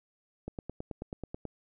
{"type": "click train", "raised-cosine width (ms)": 2, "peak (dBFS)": -24, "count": 10, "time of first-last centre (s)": [0.48, 1.453], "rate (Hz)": 9.25, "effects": []}